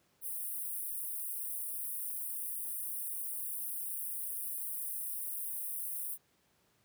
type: high-pass noise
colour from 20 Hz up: white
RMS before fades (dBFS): -39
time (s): 0.21-6.18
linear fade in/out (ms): 50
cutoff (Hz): 8900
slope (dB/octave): 96
effects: pink hiss -72 dBFS RMS until 6.84 s + high-pass 80 Hz 12 dB/octave